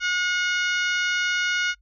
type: harmonic tone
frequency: 723 Hz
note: F#5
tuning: 40 cents flat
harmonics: 2 / 3 / 4 / 5 / 6 / 7 / 8 / 9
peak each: -23 / -28 / -30 / -35 / -38 / -40 / -36 / -42 dBFS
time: 0-1.75 s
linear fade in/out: 50 ms
effects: noise-tail reverb RT60 0.1 s tail -26 dB re dry + added 50 Hz sine -57 dBFS peak until 1.81 s